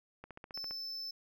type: click train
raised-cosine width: 0.5 ms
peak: -32 dBFS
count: 8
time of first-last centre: 0.24-0.71 s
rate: 14.9 Hz
type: tone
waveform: triangle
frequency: 5274 Hz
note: E8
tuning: in tune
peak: -38 dBFS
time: 0.54-1.11 s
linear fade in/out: 5 ms
effects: none